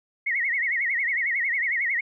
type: tone with vibrato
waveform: sine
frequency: 2025 Hz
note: B6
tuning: 43 cents sharp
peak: -22 dBFS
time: 0.26-2.01 s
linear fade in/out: 10 ms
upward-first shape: sine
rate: 11 Hz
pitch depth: 160 cents each way
effects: none